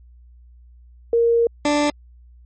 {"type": "tone pair in turn", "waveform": ["sine", "20% pulse"], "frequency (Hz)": [466.2, 293.7], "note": ["A#4", "D4"], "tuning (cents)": [0, 0], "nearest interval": "minor sixth", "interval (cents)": 800, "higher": "first", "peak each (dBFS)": [-13, -11], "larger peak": "second", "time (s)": [[1.13, 1.47], [1.65, 1.9]], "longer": "first", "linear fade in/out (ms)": 2, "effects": ["added 60 Hz sine -44 dBFS peak until 2.45 s", "MP3 32 kbps"]}